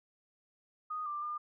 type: tone with pitch steps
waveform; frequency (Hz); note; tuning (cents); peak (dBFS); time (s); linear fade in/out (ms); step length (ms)
sine; 1240 / 1184 / 1205; D#6 / D6 / D6; -6 / +14 / +44; -35; 0.9-1.38; 10; 160
effects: none